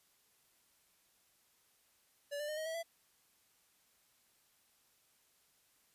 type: tone with pitch steps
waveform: square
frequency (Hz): 575 / 592.5 / 610.6 / 629.2 / 648.4 / 668.2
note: D5 / D5 / D#5 / D#5 / E5 / E5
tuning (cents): -37 / +15 / -33 / +19 / -29 / +23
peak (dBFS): -39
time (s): 2.31-2.832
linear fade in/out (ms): 20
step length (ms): 87
effects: white hiss -72 dBFS RMS until 5.94 s + resampled to 32000 Hz